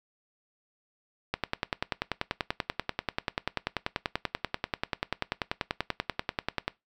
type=click train; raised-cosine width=0.3 ms; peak=-11 dBFS; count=56; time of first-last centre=1.34-6.68 s; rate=10.3 Hz; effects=noise-tail reverb RT60 0.2 s tail -21 dB re dry